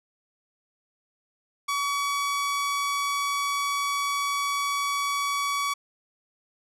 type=tone; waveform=sawtooth; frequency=1134 Hz; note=C#6; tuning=39 cents sharp; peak=-21 dBFS; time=1.68-5.74 s; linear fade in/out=10 ms; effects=low-pass 11000 Hz 12 dB/octave